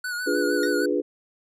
square tone with vibrato, 1465 Hz, F#6, 18 cents flat, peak -28 dBFS, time 0.04-0.86 s, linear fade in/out 5 ms, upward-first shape sine, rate 6.5 Hz, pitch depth 44 cents each way
sine chord, D diminished seventh, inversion none, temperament equal, 293.7 / 349.2 / 415.3 / 493.9 Hz, D4 / F4 / Ab4 / Cb5, 0 / 0 / 0 / 0 cents, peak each -26 / -27 / -26 / -27 dBFS, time 0.26-1.02 s, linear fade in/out 20 ms
20% pulse tone with exponential decay, 1864.7 Hz, A#6, in tune, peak -24 dBFS, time 0.63-0.73 s, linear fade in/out 2 ms, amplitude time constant 20 ms
effects resampled to 32000 Hz

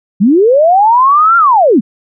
sine linear two-way sweep, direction up then down, 176.2 to 1400 to 176.2 Hz, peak -4 dBFS, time 0.2-1.81 s, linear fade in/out 20 ms, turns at 1.37 s, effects none

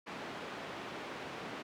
pink band-pass noise, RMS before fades -44 dBFS, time 0.06-1.63 s, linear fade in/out 20 ms, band 230 to 2800 Hz, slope 12 dB/octave, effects none

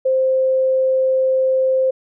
sine tone, 523.3 Hz, C5, in tune, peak -13 dBFS, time 0.05-1.91 s, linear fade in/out 10 ms, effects none

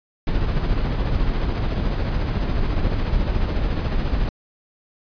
brown noise with tremolo, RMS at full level -19 dBFS, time 0.27-4.29 s, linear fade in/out 2 ms, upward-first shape sine, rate 14 Hz, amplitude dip 40%, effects resampled to 11025 Hz

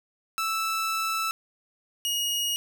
sawtooth tone pair in turn, 1318.5 / 2879 Hz, E6 / F#7, 0 / -48 cents, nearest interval octave + major second, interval 1352 cents, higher second, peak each -22 dBFS, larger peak neither, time 0.38-1.31 / 2.05-2.56 s, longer first, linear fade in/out 0 ms, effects none

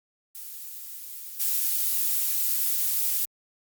violet noise with level steps, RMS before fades -39 / -25 dBFS, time 0.35-3.25 s, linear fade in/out 0 ms, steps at 1.39 s, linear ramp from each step 20 ms, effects Opus 48 kbps

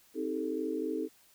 sine chord, A half-diminished seventh, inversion first, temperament just, 264 / 316.8 / 396 / 440 Hz, C4 / Eb4 / G4 / A4, +16 / +31 / +18 / 0 cents, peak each -38 / -35 / -39 / -36 dBFS, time 0.14-1.09 s, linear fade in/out 50 ms, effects white hiss -63 dBFS RMS until 1.34 s

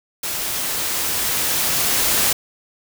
white noise with level ramp, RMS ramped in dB -25 to -17 dBFS, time 0.23-2.33 s, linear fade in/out 5 ms, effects none

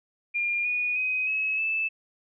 sine tone with pitch steps, 2407 / 2460 / 2515 / 2571 / 2628 Hz, D7 / D#7 / D#7 / E7 / E7, +42 / -20 / +18 / -44 / -6 cents, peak -24 dBFS, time 0.34-1.89 s, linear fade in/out 20 ms, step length 310 ms, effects none

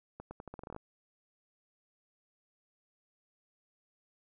accelerating click train, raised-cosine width 1 ms, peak -30 dBFS, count 12, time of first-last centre 0.2-0.764 s, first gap 110 ms, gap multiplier 0.83, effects none

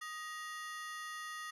40% pulse ring-modulated tone, 1568 Hz, G6, in tune, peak -38 dBFS, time 0.01-1.51 s, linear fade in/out 10 ms, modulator 324 Hz, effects low-pass 11000 Hz 12 dB/octave

